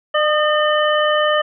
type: harmonic tone with a mistuned harmonic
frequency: 603 Hz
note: D5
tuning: 46 cents sharp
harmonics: 1 / 2 / 3 / 5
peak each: -16 / -19 / -21 / -23 dBFS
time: 0.14-1.42 s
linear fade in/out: 10 ms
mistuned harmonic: 2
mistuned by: +31 cents
effects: none